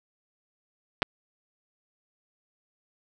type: clicks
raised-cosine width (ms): 0.3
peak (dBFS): -7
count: 2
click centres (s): 1.021 / 1.028
effects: none